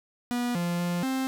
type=tone with pitch steps; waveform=45% pulse; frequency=243 / 173.5 / 174.8 / 263.3 Hz; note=B3 / F3 / F3 / C4; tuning=-28 / -11 / +2 / +11 cents; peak=-26 dBFS; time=0.31-1.27 s; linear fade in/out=0 ms; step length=240 ms; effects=9-bit